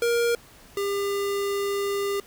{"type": "tone pair in turn", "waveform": "square", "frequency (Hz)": [470.8, 400.7], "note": ["A#4", "G4"], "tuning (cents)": [17, 38], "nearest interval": "minor third", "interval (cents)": 279, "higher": "first", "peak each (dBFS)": [-21, -25], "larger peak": "first", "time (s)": [[0.02, 0.35], [0.77, 2.2]], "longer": "second", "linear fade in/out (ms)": 2, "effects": ["pink hiss -51 dBFS RMS until 2.26 s"]}